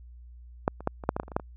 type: clicks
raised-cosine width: 1 ms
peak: -8 / -27 / -11 / -24 / -8 / -15 / -14 / -30 / -30 / -26 / -10 / -25 dBFS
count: 12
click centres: 0.679 / 0.806 / 0.874 / 1.038 / 1.091 / 1.165 / 1.199 / 1.233 / 1.281 / 1.318 / 1.365 / 1.398 s
effects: added 60 Hz sine -45 dBFS peak until 1.56 s